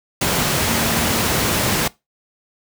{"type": "tone in noise", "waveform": "sine", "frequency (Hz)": 230, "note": "A#3", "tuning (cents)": -23, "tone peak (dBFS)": -24, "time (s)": [0.69, 1.21], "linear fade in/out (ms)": 5, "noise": "pink", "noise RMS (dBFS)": -18, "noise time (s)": [0.21, 1.88], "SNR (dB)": -9, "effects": ["noise-tail reverb RT60 0.2 s tail -21 dB re dry", "high-pass 80 Hz 12 dB/octave"]}